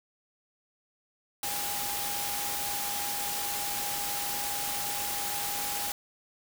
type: tone in noise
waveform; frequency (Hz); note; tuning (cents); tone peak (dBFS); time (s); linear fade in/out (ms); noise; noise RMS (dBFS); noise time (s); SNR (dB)
sine; 816; G#5; -31; -38; 1.43-5.92; 2; white; -33; 1.43-5.92; -8
effects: none